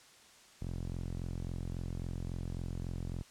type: tone with band-pass filter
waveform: sawtooth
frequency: 43.65 Hz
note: F1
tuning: in tune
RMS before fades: -39 dBFS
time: 0.61-3.23 s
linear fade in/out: 10 ms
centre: 130 Hz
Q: 0.78
effects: white hiss -59 dBFS RMS until 3.3 s + low-pass 8000 Hz 12 dB/octave